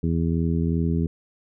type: harmonic tone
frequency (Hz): 82.7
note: E2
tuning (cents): +6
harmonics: 1 / 2 / 3 / 4 / 5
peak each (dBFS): -25 / -23 / -27 / -32 / -33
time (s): 0.03-1.07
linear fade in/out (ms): 5
effects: none